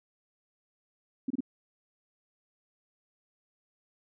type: tone bursts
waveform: sine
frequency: 262.8 Hz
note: C4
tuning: 8 cents sharp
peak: -27 dBFS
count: 3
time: 1.28-1.406 s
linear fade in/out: 5 ms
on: 24 ms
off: 27 ms
effects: none